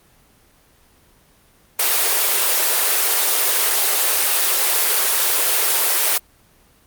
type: high-pass noise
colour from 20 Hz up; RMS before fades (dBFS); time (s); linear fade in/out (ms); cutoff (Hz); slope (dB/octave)
white; -17; 1.79-6.18; 5; 360; 48
effects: pink hiss -54 dBFS RMS until 6.86 s + Opus 24 kbps